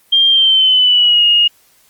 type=tone with pitch glide; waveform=sine; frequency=3193 to 2861 Hz; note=G7 to F7; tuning=+31 to +41 cents; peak=-7 dBFS; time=0.12-1.48 s; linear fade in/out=10 ms; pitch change=-190 cents; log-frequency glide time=0.28-1.25 s; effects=white hiss -52 dBFS RMS until 1.89 s + Opus 24 kbps